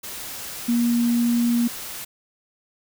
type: tone in noise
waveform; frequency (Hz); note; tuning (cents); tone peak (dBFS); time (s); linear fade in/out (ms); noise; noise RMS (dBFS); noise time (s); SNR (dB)
sine; 237.1; A#3; +30; -17; 0.68-1.68; 10; white; -34; 0.03-2.05; +14
effects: none

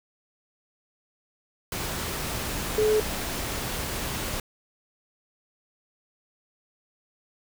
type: tone in noise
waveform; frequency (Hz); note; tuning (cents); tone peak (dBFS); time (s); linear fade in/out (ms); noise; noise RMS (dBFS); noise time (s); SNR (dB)
sine; 429.2; A4; -43; -19; 2.78-3; 2; pink; -31; 1.72-4.4; +9
effects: none

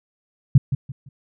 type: tone with echo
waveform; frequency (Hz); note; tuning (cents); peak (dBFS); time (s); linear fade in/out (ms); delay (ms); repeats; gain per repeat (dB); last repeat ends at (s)
sine; 134.2; C3; +44; -6; 0.55-0.58; 5; 170; 3; -11; 1.09
effects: none

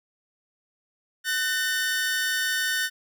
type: tone pair together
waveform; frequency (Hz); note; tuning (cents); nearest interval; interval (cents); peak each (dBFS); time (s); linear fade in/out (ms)
sawtooth; 1502.1 / 1813; F#6 / A#6; +26 / -49; minor third; 325; -23; 1.24-2.9; 50
effects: none

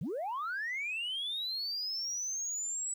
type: linear sweep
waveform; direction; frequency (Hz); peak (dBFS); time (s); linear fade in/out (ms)
sine; up; 122.3 to 7902; -32; 0.01-2.94; 5
effects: tanh soft clip ceiling -31 dBFS + 11-bit

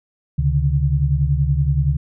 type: tone cluster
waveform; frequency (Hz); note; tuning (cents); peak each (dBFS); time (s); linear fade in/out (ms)
sine; 71.4 / 135.9 / 146.5; D2 / C#3 / D3; -48 / -34 / -4; -19; 0.38-1.97; 10
effects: none

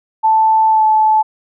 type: tone with pitch glide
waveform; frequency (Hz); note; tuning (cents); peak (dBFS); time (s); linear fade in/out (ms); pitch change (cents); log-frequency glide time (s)
sine; 880 to 867.9; A5 to A5; 0 to -24; -8; 0.23-1.23; 20; -24; 0.69-0.84
effects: none

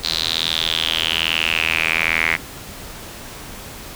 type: tone with band-pass filter sweep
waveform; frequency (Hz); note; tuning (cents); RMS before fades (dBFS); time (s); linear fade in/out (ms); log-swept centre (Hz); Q
sawtooth; 81.2; E2; -26; -20; 0.03-2.37; 20; 4200 to 2100; 6.4
effects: pink hiss -35 dBFS RMS until 3.95 s

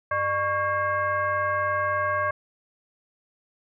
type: tone with frequency modulation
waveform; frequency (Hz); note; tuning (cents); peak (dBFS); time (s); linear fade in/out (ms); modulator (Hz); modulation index
sine; 1108.7; C#6; 0; -22; 0.11-2.31; 5; 506; 1.2
effects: none

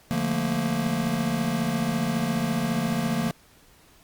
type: chord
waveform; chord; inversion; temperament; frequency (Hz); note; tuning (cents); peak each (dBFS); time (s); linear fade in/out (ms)
square; Bb major seventh; first; just; 145.68 / 174.81 / 218.5 / 233.1; D3 / F3 / A3 / Bb3; -14 / +2 / -12 / 0; -32 / -30 / -31 / -28; 0.11-3.31; 0
effects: pink hiss -56 dBFS RMS until 4.03 s + Opus 48 kbps

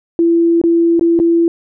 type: tone with dropouts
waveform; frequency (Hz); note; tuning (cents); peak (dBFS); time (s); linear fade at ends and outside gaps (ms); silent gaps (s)
sine; 336.4; E4; +35; -8; 0.19-1.48; 1; 0.615-0.638 / 0.995-1.01 / 1.191-1.199
effects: none

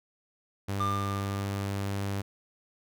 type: tone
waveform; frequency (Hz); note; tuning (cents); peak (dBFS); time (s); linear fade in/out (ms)
sawtooth; 99.3; G2; +23; -26; 0.68-2.22; 10
type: tone with exponential decay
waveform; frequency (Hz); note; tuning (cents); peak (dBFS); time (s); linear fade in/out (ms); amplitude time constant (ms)
triangle; 1196; D6; +31; -24; 0.8-2.05; 5; 270
effects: none

